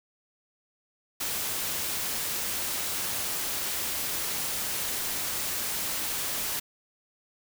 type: noise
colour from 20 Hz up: white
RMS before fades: -31 dBFS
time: 1.2-6.6 s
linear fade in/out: 10 ms
effects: none